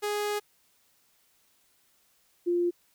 sawtooth / sine tone pair in turn, 415.3 / 349.2 Hz, G#4 / F4, 0 / 0 cents, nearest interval minor third, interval 300 cents, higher first, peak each -24 / -23 dBFS, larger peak second, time 0.02-0.4 / 2.46-2.71 s, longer first, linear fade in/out 20 ms, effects white hiss -67 dBFS RMS until 2.94 s

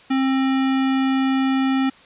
square tone with notch filter, 265.9 Hz, C4, 28 cents sharp, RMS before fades -19 dBFS, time 0.1-1.9 s, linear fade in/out 10 ms, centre 600 Hz, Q 1.8, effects white hiss -48 dBFS RMS until 2.05 s + resampled to 8000 Hz

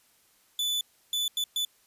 40% pulse tone bursts at uneven times, 3485 Hz, A7, 17 cents flat, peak -25 dBFS, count 4, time 0.59-0.81 / 1.13-1.28 / 1.37-1.44 / 1.56-1.65 s, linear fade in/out 2 ms, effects white hiss -64 dBFS RMS until 1.86 s + resampled to 32000 Hz

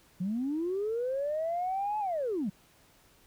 sine linear two-way sweep, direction up then down, 171.9 to 861 to 171.9 Hz, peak -28 dBFS, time 0.2-2.5 s, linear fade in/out 10 ms, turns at 1.99 s, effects tanh soft clip ceiling -24 dBFS + pink hiss -62 dBFS RMS until 3.26 s

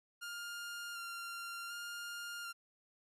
sawtooth tone with vibrato, 1396.9 Hz, F6, in tune, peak -39 dBFS, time 0.21-2.53 s, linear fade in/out 20 ms, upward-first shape square, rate 0.67 Hz, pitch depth 14 cents each way, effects resampled to 32000 Hz

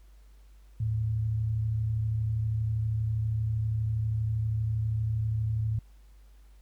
sine tone pair together, 78.1 / 110.6 Hz, D#2 / A2, +7 / +9 cents, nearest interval tritone, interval 602 cents, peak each -36 / -26 dBFS, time 0.8-5.79 s, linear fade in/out 5 ms, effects added 50 Hz sine -51 dBFS peak until 6.61 s + pink hiss -68 dBFS RMS until 6.61 s

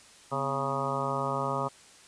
harmonic tone with a mistuned harmonic, 137.5 Hz, C#3, 14 cents flat, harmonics 1 / 2 / 3 / 4 / 5 / 6 / 7 / 8 / 9, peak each -36 / -39 / -38 / -35 / -38 / -39 / -35 / -37 / -34 dBFS, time 0.31-1.69 s, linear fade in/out 20 ms, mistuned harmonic 2, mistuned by -120 cents, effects white hiss -54 dBFS RMS until 2.07 s + resampled to 22050 Hz

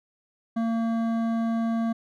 triangle tone with hard clipping, 228.1 Hz, A#3, 37 cents flat, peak -25 dBFS, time 0.56-1.93 s, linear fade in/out 10 ms, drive 15 dB, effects none

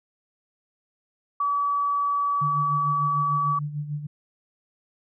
sine tone, 1144 Hz, D6, 46 cents flat, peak -21 dBFS, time 1.4-3.59 s, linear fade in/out 5 ms
sine tone with tremolo, 147.8 Hz, D3, 11 cents sharp, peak -25 dBFS, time 2.41-4.07 s, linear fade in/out 10 ms, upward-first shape sine, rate 6.7 Hz, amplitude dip 65%
effects none

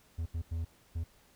triangle tone bursts at uneven times, 82.41 Hz, E2, in tune, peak -30 dBFS, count 4, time 0.18-0.26 / 0.34-0.42 / 0.51-0.65 / 0.95-1.04 s, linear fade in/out 10 ms, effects pink hiss -64 dBFS RMS until 1.35 s

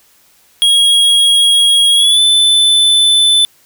square tone with pitch glide, 3298 to 3514 Hz, G#7 to A7, -13 to -3 cents, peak -7 dBFS, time 0.62-3.45 s, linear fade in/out 0 ms, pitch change +110 cents, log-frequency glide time 1.95-2.21 s, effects white hiss -50 dBFS RMS until 3.65 s

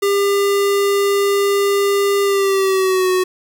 square tone with pitch glide, 400.5 to 369.4 Hz, G4 to F#4, +37 to -3 cents, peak -14 dBFS, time 0.02-3.24 s, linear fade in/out 10 ms, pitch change -140 cents, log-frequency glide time 2.23-3.1 s, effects 7-bit

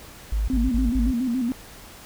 sine tone bursts, 52.6 Hz, G#1, 23 cents sharp, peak -20 dBFS, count 4, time 0.32-1.11 s, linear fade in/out 5 ms, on 160 ms, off 50 ms
sine tone with vibrato, 246.9 Hz, B3, in tune, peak -21 dBFS, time 0.5-1.52 s, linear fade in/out 0 ms, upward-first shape square, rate 7.1 Hz, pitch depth 89 cents each way
effects pink hiss -44 dBFS RMS until 2.05 s

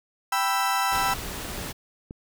35% pulse chord, E minor, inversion first, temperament equal with one note detuned, 784 / 987.8 / 1325.4 Hz, G5 / B5 / E6, 0 / 0 / +9 cents, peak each -25 dBFS, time 0.32-1.14 s, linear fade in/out 5 ms
pink noise, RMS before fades -34 dBFS, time 0.91-1.73 s, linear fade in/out 20 ms
click, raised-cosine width 3 ms, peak -24 dBFS, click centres 2.109 s
effects none

